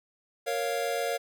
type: chord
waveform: square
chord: Bb minor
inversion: none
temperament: equal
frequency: 466.2 / 554.4 / 698.5 Hz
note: Bb4 / Db5 / F5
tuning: 0 / 0 / 0 cents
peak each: -33 dBFS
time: 0.46-1.18 s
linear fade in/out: 20 ms
effects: none